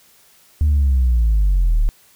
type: linear sweep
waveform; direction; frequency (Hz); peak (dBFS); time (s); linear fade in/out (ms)
sine; down; 77 to 34.64; -10; 0.61-1.89; 0
effects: tanh soft clip ceiling -10 dBFS + white hiss -52 dBFS RMS until 2.15 s